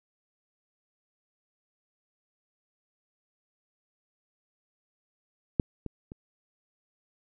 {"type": "clicks", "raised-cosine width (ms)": 3, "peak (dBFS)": [-9, -22, -28], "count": 3, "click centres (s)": [5.598, 5.863, 6.119], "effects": []}